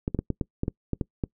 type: clicks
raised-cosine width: 3 ms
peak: -13 dBFS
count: 10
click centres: 0.079 / 0.147 / 0.19 / 0.303 / 0.412 / 0.634 / 0.681 / 0.933 / 1.012 / 1.238 s
effects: noise-tail reverb RT60 0.1 s tail -24 dB re dry